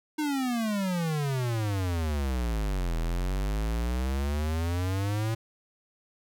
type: exponential two-way sweep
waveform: square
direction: down then up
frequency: 310.6 to 40.34 to 114.1 Hz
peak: -27 dBFS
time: 0.18-5.35 s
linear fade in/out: 10 ms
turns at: 2.97 s
effects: none